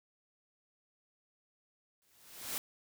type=noise with exponential growth; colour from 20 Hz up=white; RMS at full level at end=-35 dBFS; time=2.02-2.58 s; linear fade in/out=0 ms; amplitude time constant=120 ms; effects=none